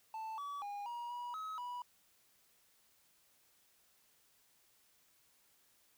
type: tone with pitch steps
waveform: triangle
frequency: 883 / 1142 / 814 / 953 / 968 / 1279 / 978 Hz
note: A5 / D6 / G#5 / A#5 / B5 / D#6 / B5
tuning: +6 / -49 / -35 / +38 / -35 / +47 / -17 cents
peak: -39 dBFS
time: 0.14-1.82 s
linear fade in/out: 2 ms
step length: 240 ms
effects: white hiss -71 dBFS RMS until 5.97 s